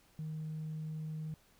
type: tone with tanh clipping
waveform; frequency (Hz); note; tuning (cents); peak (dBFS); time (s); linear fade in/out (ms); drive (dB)
triangle; 156.1; D#3; +6; -38; 0.19-1.34; 0; 5
effects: pink hiss -67 dBFS RMS until 1.59 s